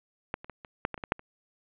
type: clicks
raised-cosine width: 0.5 ms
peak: -15 / -29 / -25 / -28 / -11 / -19 / -26 / -20 / -8 / -30 dBFS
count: 10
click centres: 0.341 / 0.445 / 0.497 / 0.648 / 0.851 / 0.943 / 0.978 / 1.038 / 1.121 / 1.194 s
effects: resampled to 8000 Hz + 8-bit